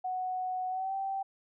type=tone with pitch glide; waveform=sine; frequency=740 to 777.2 Hz; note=F#5 to G5; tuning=0 to -15 cents; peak=-31 dBFS; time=0.04-1.23 s; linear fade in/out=10 ms; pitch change=+85 cents; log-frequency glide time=0.69-0.94 s; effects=none